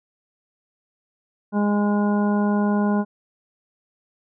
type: harmonic tone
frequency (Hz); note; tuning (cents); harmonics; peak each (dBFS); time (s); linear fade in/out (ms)
206; G#3; -14; 1 / 2 / 3 / 4 / 5 / 7; -18 / -28 / -30 / -30 / -32 / -35; 1.52-3.05; 50
effects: none